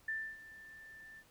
sine tone with ADSR envelope, 1774 Hz, A6, 14 cents sharp, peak -34 dBFS, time 0.08-1.24 s, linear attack 5 ms, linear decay 280 ms, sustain -17 dB, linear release 56 ms, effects pink hiss -66 dBFS RMS until 1.3 s

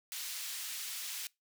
pink high-pass noise, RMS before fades -41 dBFS, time 0.12-1.27 s, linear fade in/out 0 ms, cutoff 2900 Hz, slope 12 dB/octave, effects noise-tail reverb RT60 0.2 s tail -23 dB re dry

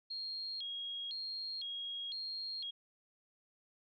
sine tone with vibrato, 3729 Hz, A#7, in tune, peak -39 dBFS, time 0.1-2.71 s, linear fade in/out 10 ms, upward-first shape square, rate 0.99 Hz, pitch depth 220 cents each way, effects none

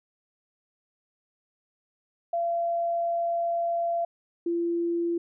sine tone pair in turn, 682 / 341 Hz, F5 / F4, -41 / -41 cents, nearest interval octave, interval 1200 cents, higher first, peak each -24 dBFS, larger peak neither, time 2.33-4.05 / 4.46-5.18 s, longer first, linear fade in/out 5 ms, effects none

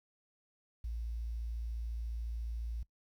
sine tone with quantisation, 57.1 Hz, A#1, 35 cents flat, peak -36 dBFS, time 0.84-2.83 s, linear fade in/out 5 ms, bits 11, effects noise-tail reverb RT60 0.1 s tail -20 dB re dry

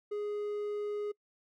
triangle tone, 415.3 Hz, G#4, in tune, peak -31 dBFS, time 0.11-1.12 s, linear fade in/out 10 ms, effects noise-tail reverb RT60 0.1 s tail -25 dB re dry

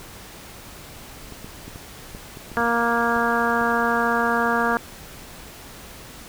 clicks, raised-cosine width 3 ms, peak -25 dBFS, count 10, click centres 1.323 / 1.445 / 1.68 / 1.759 / 2.149 / 2.372 / 2.517 / 2.603 / 3.164 / 3.613 s
harmonic tone, 234.2 Hz, A#3, 8 cents sharp, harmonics 1 / 2 / 3 / 4 / 5 / 6 / 7, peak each -26 / -26 / -26 / -26 / -26 / -26 / -26 dBFS, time 2.57-4.77 s, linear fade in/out 0 ms
effects pink hiss -41 dBFS RMS until 6.28 s

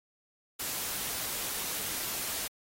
white noise, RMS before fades -35 dBFS, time 0.59-2.48 s, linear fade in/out 10 ms, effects AAC 48 kbps

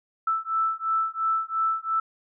sine beating tone pair, 1319 / 1321.9 Hz, E6 / E6, +1 / +4 cents, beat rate 2.9 Hz, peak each -26 dBFS, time 0.27-2 s, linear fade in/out 5 ms, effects none

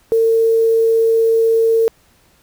sine tone with quantisation, 452.7 Hz, A4, 49 cents sharp, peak -10 dBFS, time 0.12-1.88 s, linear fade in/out 0 ms, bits 6, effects pink hiss -54 dBFS RMS until 2.42 s

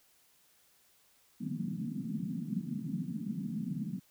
white band-pass noise, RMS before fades -37 dBFS, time 1.4-4 s, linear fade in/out 10 ms, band 150 to 240 Hz, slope 48 dB/octave, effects white hiss -67 dBFS RMS until 4.1 s

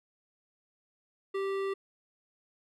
sine tone with hard clipping, 390.6 Hz, G4, 6 cents flat, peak -32 dBFS, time 1.34-1.74 s, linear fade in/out 10 ms, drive 14 dB, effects none

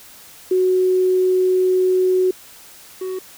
sine / triangle tone pair in turn, 370 / 373.4 Hz, F#4 / F#4, 0 / +16 cents, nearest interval unison, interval 16 cents, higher second, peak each -13 / -21 dBFS, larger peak first, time 0.51-2.31 / 3.01-3.19 s, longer first, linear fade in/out 5 ms, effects white hiss -43 dBFS RMS until 3.37 s

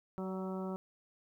harmonic tone with a mistuned harmonic, 188.1 Hz, F#3, 29 cents sharp, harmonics 1 / 2 / 3 / 4 / 5 / 6 / 7, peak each -38 / -42 / -46 / -50 / -50 / -54 / -51 dBFS, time 0.18-0.76 s, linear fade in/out 0 ms, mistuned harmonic 3, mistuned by +17 cents, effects 12-bit

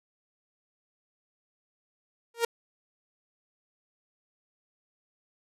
sawtooth tone with exponential growth, 466.2 Hz, A#4, in tune, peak -16 dBFS, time 2.34-2.45 s, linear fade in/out 5 ms, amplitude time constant 23 ms, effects resampled to 32000 Hz

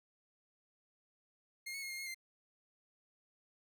sawtooth tone with pitch steps, 2131 / 2205 / 2154 / 2124 / 2159 / 2091 Hz, C7 / C#7 / C7 / C7 / C#7 / C7, +31 / -10 / +50 / +25 / -46 / -2 cents, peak -38 dBFS, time 1.66-2.146 s, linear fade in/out 10 ms, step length 81 ms, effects none

